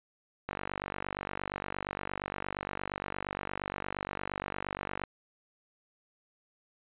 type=click train; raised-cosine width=0.5 ms; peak=-19 dBFS; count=222; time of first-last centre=0.49-5.037 s; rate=48.6 Hz; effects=resampled to 8000 Hz